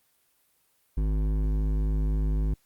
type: tone with hard clipping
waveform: triangle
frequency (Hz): 51.8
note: G#1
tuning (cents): -4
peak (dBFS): -25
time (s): 0.97-2.54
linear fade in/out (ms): 5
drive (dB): 16
effects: white hiss -68 dBFS RMS until 2.65 s + Opus 32 kbps